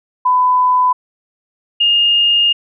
sine tone pair in turn, 1002 / 2834 Hz, B5 / F7, +25 / +25 cents, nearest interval octave + tritone, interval 1800 cents, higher second, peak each -9 dBFS, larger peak neither, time 0.25-0.93 / 1.8-2.53 s, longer second, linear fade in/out 10 ms, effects none

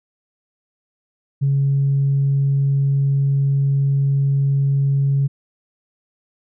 sine tone, 138.59 Hz, C#3, in tune, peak -13 dBFS, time 1.41-5.28 s, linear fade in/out 20 ms, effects tanh soft clip ceiling -10 dBFS

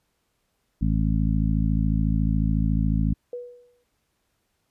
harmonic tone, 54 Hz, A1, 32 cents flat, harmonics 1 / 2 / 3 / 4 / 5, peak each -23 / -27 / -25 / -27 / -31 dBFS, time 0.81-3.14 s, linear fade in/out 10 ms
sine tone with exponential decay, 487.9 Hz, B4, 21 cents flat, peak -28 dBFS, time 3.33-3.84 s, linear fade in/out 2 ms, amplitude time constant 110 ms
effects pink hiss -73 dBFS RMS until 4.7 s + resampled to 32000 Hz

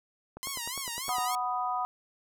click train, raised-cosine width 1 ms, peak -28 dBFS, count 9, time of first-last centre 0.37-1.184 s, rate 9.83 Hz
5% pulse tone with vibrato, 1015 Hz, B5, 47 cents sharp, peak -22 dBFS, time 0.43-1.35 s, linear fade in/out 0 ms, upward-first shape sine, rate 3.5 Hz, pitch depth 160 cents each way
sine chord, B major, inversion second, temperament equal, 740 / 987.8 / 1244.5 Hz, F#5 / B5 / D#6, 0 / 0 / 0 cents, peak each -32 / -33 / -33 dBFS, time 1.09-1.85 s, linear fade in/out 0 ms
effects none

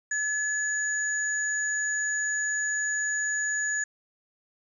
sine tone pair together, 1707 / 6828 Hz, G#6 / G#8, +47 / +47 cents, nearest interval 2 octaves, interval 2400 cents, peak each -27 / -30 dBFS, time 0.11-3.84 s, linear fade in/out 5 ms, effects none

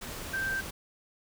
sine tone in noise, 1568 Hz, G6, in tune, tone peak -29 dBFS, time 0.33-0.61 s, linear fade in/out 10 ms, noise pink, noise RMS -40 dBFS, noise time 0.01-0.71 s, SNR +8 dB, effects none

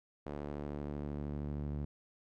sawtooth tone with band-pass filter sweep, 73 Hz, D2, 10 cents flat, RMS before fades -40 dBFS, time 0.26-1.85 s, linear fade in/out 5 ms, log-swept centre 470 to 150 Hz, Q 0.81, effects none

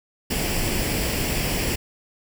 pink noise with comb filter, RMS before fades -24 dBFS, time 0.3-1.76 s, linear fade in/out 10 ms, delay 0.39 ms, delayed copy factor +0.55, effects none

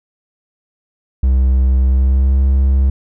triangle tone with pitch glide, 64.8 to 67.09 Hz, C2 to C2, -16 to +44 cents, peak -7 dBFS, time 1.23-2.9 s, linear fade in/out 5 ms, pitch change +60 cents, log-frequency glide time 1.83-2.4 s, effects none

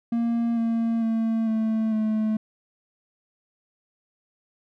triangle tone with pitch steps, 233.1 / 229 / 224.9 / 220.9 / 217 Hz, A#3 / A#3 / A3 / A3 / A3, 0 / -31 / +38 / +7 / -24 cents, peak -19 dBFS, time 0.12-2.37 s, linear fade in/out 5 ms, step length 450 ms, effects none

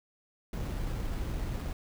brown noise with sample-and-hold, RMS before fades -34 dBFS, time 0.53-1.73 s, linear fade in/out 2 ms, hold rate 6300 Hz, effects none

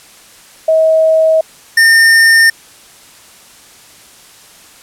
sine / square tone pair in turn, 639 / 1814.7 Hz, D#5 / A#6, +46 / -47 cents, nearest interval octave + tritone, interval 1807 cents, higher second, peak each -6 / -5 dBFS, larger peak second, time 0.68-1.41 / 1.77-2.5 s, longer neither, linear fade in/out 5 ms, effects white hiss -40 dBFS RMS until 4.82 s + low-pass 11000 Hz 12 dB/octave

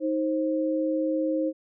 sine tone pair together, 314.3 / 529 Hz, D#4 / C5, +18 / +19 cents, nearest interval major sixth, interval 901 cents, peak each -25 / -27 dBFS, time 0-1.53 s, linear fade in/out 50 ms, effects none

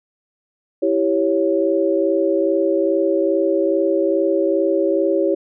sine chord, C# diminished, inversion first, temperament equal, 329.6 / 392 / 554.4 Hz, E4 / G4 / C#5, 0 / 0 / 0 cents, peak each -19 dBFS, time 0.82-5.35 s, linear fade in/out 10 ms, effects none

